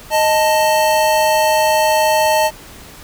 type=tone pair together; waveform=square; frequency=622.3 / 883.3 Hz; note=D#5 / A5; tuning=0 / +6 cents; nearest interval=tritone; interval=606 cents; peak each=-15 dBFS; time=0.1-2.51 s; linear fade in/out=50 ms; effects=pink hiss -38 dBFS RMS until 3.03 s